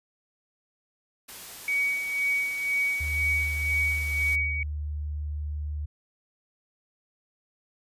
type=noise; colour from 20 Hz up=white; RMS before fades=-42 dBFS; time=1.28-4.36 s; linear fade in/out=10 ms
type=tone with tremolo; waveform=sine; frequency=2255 Hz; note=C#7; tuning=29 cents sharp; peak=-22 dBFS; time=1.68-4.63 s; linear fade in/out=2 ms; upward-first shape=sine; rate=2 Hz; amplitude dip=55%
type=tone with pitch glide; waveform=sine; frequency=76.2 to 74.5 Hz; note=D#2 to D2; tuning=-36 to +25 cents; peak=-29 dBFS; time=3-5.86 s; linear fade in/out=10 ms; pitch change=-39 cents; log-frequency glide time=3.94-4.22 s
effects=resampled to 32000 Hz